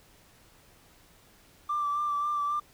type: tone with vibrato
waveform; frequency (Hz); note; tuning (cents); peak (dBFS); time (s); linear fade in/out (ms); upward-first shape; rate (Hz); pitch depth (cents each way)
triangle; 1174.7; D6; 0; -23; 1.69-2.6; 10; sine; 3.7; 25
effects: tanh soft clip ceiling -24 dBFS + pink hiss -59 dBFS RMS until 2.73 s